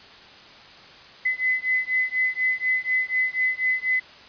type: beating tone pair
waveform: sine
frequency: 2021 / 2025.1 Hz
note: B6 / B6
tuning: +39 / +43 cents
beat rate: 4.1 Hz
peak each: -24 dBFS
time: 1.25-4 s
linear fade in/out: 10 ms
effects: white hiss -46 dBFS RMS until 4.28 s + resampled to 11025 Hz